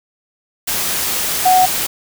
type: tone in noise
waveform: sine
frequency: 740 Hz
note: F#5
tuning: in tune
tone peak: -8 dBFS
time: 1.45-1.66 s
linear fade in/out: 10 ms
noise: white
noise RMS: -19 dBFS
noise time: 0.67-1.87 s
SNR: +8 dB
effects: none